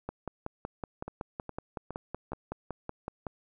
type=two click trains; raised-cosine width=1 ms; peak=-24 / -21 dBFS; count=4 / 18; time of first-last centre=1.08-2.32 / 0.09-3.268 s; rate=2.42 / 5.35 Hz; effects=none